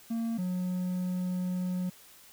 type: tone pair in turn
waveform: triangle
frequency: 229 / 181.67 Hz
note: A#3 / F#3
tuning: -31 / -31 cents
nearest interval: major third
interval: 400 cents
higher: first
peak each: -27 dBFS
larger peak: neither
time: 0.1-0.38 / 0.38-1.9 s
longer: second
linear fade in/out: 10 ms
effects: white hiss -55 dBFS RMS until 2.32 s